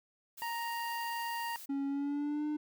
blue noise, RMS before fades -48 dBFS, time 0.37-1.66 s, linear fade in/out 10 ms
harmonic tone, 933 Hz, A#5, 1 cent sharp, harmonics 1 / 2 / 3 / 5, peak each -36 / -42 / -46 / -50 dBFS, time 0.42-1.56 s, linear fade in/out 0 ms
triangle tone with pitch glide, 277.2 to 300.5 Hz, C#4 to D4, 0 to +40 cents, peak -30 dBFS, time 1.69-2.57 s, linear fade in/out 10 ms, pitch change +140 cents, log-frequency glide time 1.87-2.46 s
effects none

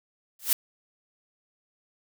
blue noise with exponential growth, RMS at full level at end -17 dBFS, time 0.39-0.53 s, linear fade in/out 2 ms, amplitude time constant 30 ms, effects none

